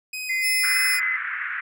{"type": "tone with vibrato", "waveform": "sawtooth", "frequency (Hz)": 2489, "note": "D#7", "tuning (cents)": 0, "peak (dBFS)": -26, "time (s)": [0.13, 1], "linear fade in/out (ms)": 5, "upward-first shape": "square", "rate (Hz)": 3.2, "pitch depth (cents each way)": 17}
{"type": "tone with pitch glide", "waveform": "sine", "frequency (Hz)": [2056, 2037], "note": ["C7", "C7"], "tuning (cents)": [-31, -47], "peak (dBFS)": -22, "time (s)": [0.29, 1.17], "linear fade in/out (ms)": 10, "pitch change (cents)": -16, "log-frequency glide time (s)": [0.53, 1.01]}
{"type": "tone", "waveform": "10% pulse", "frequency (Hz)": 5250, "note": "E8", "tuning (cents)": -8, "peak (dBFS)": -17, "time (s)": [0.41, 1], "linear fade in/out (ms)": 50}
{"type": "band-pass noise", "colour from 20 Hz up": "pink", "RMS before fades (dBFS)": -29, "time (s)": [0.63, 1.61], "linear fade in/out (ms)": 10, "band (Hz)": [1400, 2100], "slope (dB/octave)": 48}
{"effects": []}